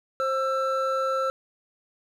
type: tone pair together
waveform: triangle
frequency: 530 / 1335.5 Hz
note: C5 / E6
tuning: +22 / +22 cents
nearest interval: octave + major third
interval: 1600 cents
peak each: -24 dBFS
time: 0.2-1.3 s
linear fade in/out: 0 ms
effects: none